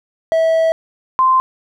triangle / sine tone pair in turn, 650 / 1040.8 Hz, E5 / C6, -24 / -9 cents, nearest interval minor sixth, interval 815 cents, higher second, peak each -9 dBFS, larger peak neither, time 0.32-0.72 / 1.19-1.4 s, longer first, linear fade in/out 0 ms, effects none

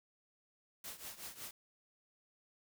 white noise with tremolo, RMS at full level -45 dBFS, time 0.84-1.51 s, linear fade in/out 2 ms, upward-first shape triangle, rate 5.4 Hz, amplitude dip 85%, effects none

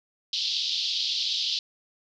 pink band-pass noise, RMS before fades -28 dBFS, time 0.33-1.59 s, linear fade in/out 2 ms, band 3200 to 5000 Hz, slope 48 dB/octave, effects none

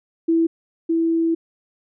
sine tone pair in turn, 329.6 / 329.6 Hz, E4 / E4, 0 / 0 cents, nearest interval unison, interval 0 cents, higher neither, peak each -14 / -16 dBFS, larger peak first, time 0.28-0.47 / 0.89-1.35 s, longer second, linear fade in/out 10 ms, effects none

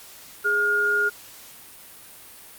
sine tone pair together, 415.3 / 1423 Hz, G#4 / F6, 0 / +32 cents, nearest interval octave + major sixth, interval 2132 cents, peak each -28 / -19 dBFS, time 0.44-1.1 s, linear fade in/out 20 ms, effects white hiss -45 dBFS RMS until 2.58 s + Opus 48 kbps

